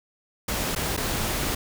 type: noise with dropouts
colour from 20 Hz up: pink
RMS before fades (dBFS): -27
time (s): 0.48-1.55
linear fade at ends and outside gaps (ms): 5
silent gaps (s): 0.751-0.76 / 0.967-0.974
effects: none